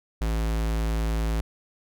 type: tone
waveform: square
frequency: 55 Hz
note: A1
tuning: in tune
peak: -24 dBFS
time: 0.21-1.41 s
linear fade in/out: 5 ms
effects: none